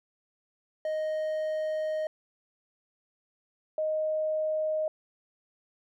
triangle / sine tone pair in turn, 622.3 / 622.3 Hz, D#5 / D#5, 0 / 0 cents, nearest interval unison, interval 0 cents, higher neither, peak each -26 dBFS, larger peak neither, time 0.85-2.07 / 3.78-4.88 s, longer first, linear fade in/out 2 ms, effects none

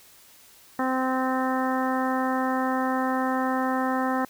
harmonic tone, 259.5 Hz, C4, 14 cents flat, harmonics 1 / 2 / 3 / 4 / 5 / 6 / 7, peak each -26 / -31 / -29 / -31 / -33 / -38 / -35 dBFS, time 0.79-4.25 s, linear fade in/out 2 ms, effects white hiss -53 dBFS RMS until 4.29 s

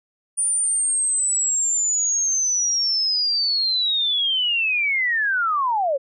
sine linear sweep, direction down, 9397 to 517 Hz, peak -18 dBFS, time 0.37-5.98 s, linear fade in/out 20 ms, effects none

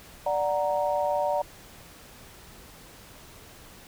sine chord, D augmented, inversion none, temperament equal, 587.3 / 740 / 932.3 Hz, D5 / F#5 / A#5, 0 / 0 / 0 cents, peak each -26 / -29 / -29 dBFS, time 0.26-1.42 s, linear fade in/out 5 ms, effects pink hiss -49 dBFS RMS until 3.87 s

